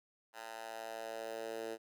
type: tone with high-pass filter sweep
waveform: 10% pulse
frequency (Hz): 112.6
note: A2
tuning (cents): +40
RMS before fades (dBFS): -44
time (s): 0.33-1.78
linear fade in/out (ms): 50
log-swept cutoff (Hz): 960 to 400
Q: 2.3
effects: none